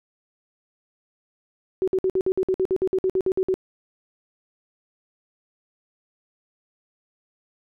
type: tone bursts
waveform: sine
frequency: 376.1 Hz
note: F#4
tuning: 28 cents sharp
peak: -18 dBFS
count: 16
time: 1.82-3.541 s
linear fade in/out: 0 ms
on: 56 ms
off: 55 ms
effects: none